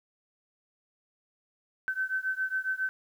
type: beating tone pair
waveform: sine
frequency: 1529 / 1536.3 Hz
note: G6 / G6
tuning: -44 / -35 cents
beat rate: 7.3 Hz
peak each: -31 / -32 dBFS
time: 1.88-2.89 s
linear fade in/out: 0 ms
effects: 10-bit